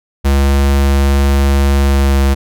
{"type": "tone with pitch glide", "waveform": "square", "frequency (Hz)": [69.3, 68.46], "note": ["C#2", "C#2"], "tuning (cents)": [0, -21], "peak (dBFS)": -9, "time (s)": [0.24, 2.35], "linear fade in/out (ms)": 20, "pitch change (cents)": -21, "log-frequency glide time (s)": [1.78, 2.22], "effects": []}